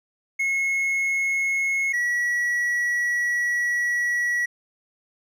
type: tone pair in turn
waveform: triangle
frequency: 2174 / 1931.8 Hz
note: C#7 / B6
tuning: -34 / -39 cents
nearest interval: major second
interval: 205 cents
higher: first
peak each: -19 dBFS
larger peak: neither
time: 0.39-1.93 / 1.93-4.46 s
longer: second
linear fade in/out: 10 ms
effects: none